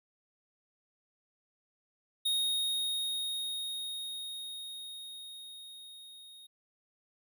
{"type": "tone with level ramp", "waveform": "square", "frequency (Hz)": 3729, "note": "A#7", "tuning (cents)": 0, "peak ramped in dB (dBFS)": [-28, -51], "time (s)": [2.25, 6.47], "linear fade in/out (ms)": 10, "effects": []}